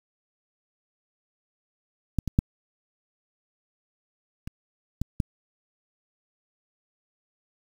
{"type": "clicks", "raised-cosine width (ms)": 5, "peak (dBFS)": [-11, -16, -6, -23, -14, -11], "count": 6, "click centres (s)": [2.187, 2.277, 2.389, 4.475, 5.016, 5.202], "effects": ["7-bit"]}